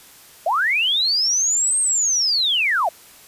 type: linear two-way sweep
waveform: sine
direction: up then down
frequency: 599 to 8560 to 599 Hz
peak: -16 dBFS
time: 0.46-2.89 s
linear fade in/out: 5 ms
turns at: 1.79 s
effects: white hiss -46 dBFS RMS until 3.27 s + resampled to 32000 Hz